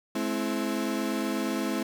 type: chord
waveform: 35% pulse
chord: Ab augmented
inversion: none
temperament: equal with one note detuned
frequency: 213.1 / 261.6 / 329.6 Hz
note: Ab3 / C4 / E4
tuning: +45 / 0 / 0 cents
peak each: -30 dBFS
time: 0.15-1.83 s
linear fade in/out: 5 ms
effects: none